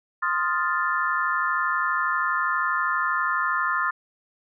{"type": "chord", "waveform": "sine", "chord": "F dominant seventh", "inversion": "second", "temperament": "equal", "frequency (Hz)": [1046.5, 1244.5, 1396.9, 1760], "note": ["C6", "Eb6", "F6", "A6"], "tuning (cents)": [0, 0, 0, 0], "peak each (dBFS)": -27, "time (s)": [0.22, 3.91], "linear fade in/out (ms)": 10, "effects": []}